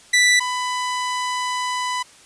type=tone pair in turn; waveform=sawtooth; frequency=1975.5 / 997.5 Hz; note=B6 / B5; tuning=0 / +17 cents; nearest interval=octave; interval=1183 cents; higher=first; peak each=-9 / -18 dBFS; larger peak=first; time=0.13-0.4 / 0.4-2.03 s; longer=second; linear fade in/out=10 ms; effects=white hiss -48 dBFS RMS until 2.25 s + resampled to 22050 Hz